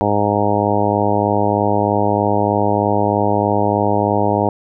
harmonic tone, 103.2 Hz, G#2, 10 cents flat, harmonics 1 / 2 / 3 / 4 / 5 / 6 / 7 / 8 / 9, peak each -22 / -22 / -22 / -22 / -22 / -22 / -22 / -22 / -22 dBFS, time 0.01-4.49 s, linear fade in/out 0 ms, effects none

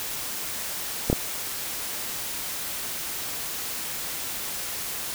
clicks, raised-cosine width 2 ms, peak -7 dBFS, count 2, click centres 1.1 / 1.129 s, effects white hiss -32 dBFS RMS until 5.14 s

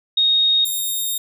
sine / 5% pulse tone pair in turn, 3729 / 3699 Hz, A#7 / A#7, 0 / -14 cents, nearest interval unison, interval 14 cents, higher first, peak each -13 dBFS, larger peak neither, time 0.17-0.65 / 0.65-1.18 s, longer second, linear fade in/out 5 ms, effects none

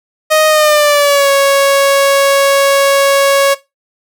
sawtooth tone with pitch glide, 622.3 to 554.4 Hz, D#5 to C#5, 0 to 0 cents, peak -3 dBFS, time 0.3-3.55 s, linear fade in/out 20 ms, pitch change -200 cents, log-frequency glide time 0.48-1.3 s, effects noise-tail reverb RT60 0.2 s tail -17 dB re dry

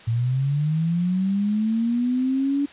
sine linear sweep, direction up, 111.8 to 286.4 Hz, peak -19 dBFS, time 0.07-2.66 s, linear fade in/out 10 ms, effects white hiss -45 dBFS RMS until 2.72 s + resampled to 8000 Hz

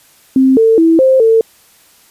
sine tone with pitch steps, 263.6 / 448.8 / 327.6 / 525 / 449.3 Hz, C4 / A4 / E4 / C5 / A4, +13 / +34 / -11 / +6 / +36 cents, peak -5 dBFS, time 0.36-1.41 s, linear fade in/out 2 ms, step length 210 ms, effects white hiss -47 dBFS RMS until 2.1 s + resampled to 32000 Hz

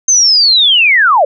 sine linear sweep, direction down, 6330 to 523.3 Hz, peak -5 dBFS, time 0.08-1.25 s, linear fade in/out 5 ms, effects none

